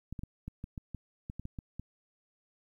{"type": "clicks", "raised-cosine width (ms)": 5, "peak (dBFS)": -27, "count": 12, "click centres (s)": [0.126, 0.192, 0.235, 0.48, 0.641, 0.778, 0.947, 1.299, 1.396, 1.454, 1.588, 1.796], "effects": ["11-bit"]}